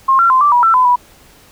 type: tone with pitch steps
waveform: sine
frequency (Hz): 1068 / 1365 / 1037 / 1169 / 970 / 1338 / 1011 / 980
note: C6 / F6 / C6 / D6 / B5 / E6 / B5 / B5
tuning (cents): +35 / -40 / -16 / -8 / -31 / +25 / +40 / -14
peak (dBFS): -7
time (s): 0.08-0.96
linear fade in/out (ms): 10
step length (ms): 110
effects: pink hiss -45 dBFS RMS until 1.51 s